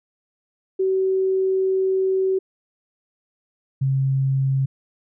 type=tone pair in turn; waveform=sine; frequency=379.9 / 134.67 Hz; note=F#4 / C#3; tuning=+46 / -50 cents; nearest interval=octave + tritone; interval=1796 cents; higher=first; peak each=-17 dBFS; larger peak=neither; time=0.79-2.39 / 3.81-4.66 s; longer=first; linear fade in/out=10 ms; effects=none